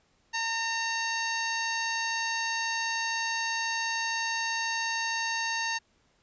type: harmonic tone with a mistuned harmonic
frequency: 911 Hz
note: A#5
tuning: 40 cents flat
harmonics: 1 / 2 / 3 / 4 / 5 / 6 / 7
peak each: -34 / -32 / -36 / -41 / -37 / -43 / -38 dBFS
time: 0.33-5.79 s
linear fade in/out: 20 ms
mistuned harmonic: 4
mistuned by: +73 cents
effects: pink hiss -68 dBFS RMS until 6.22 s + resampled to 16000 Hz